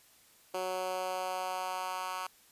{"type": "tone with high-pass filter sweep", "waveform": "10% pulse", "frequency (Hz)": 185, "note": "F#3", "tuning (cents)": 0, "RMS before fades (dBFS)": -36, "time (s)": [0.54, 2.27], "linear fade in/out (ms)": 5, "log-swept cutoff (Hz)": [450, 1100], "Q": 1.9, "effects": ["white hiss -62 dBFS RMS until 2.51 s", "resampled to 32000 Hz"]}